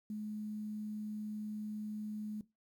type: tone with quantisation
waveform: sine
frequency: 212.4 Hz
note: G#3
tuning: 39 cents sharp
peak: -38 dBFS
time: 0.1-2.41 s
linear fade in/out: 2 ms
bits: 11
effects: noise-tail reverb RT60 0.2 s tail -17 dB re dry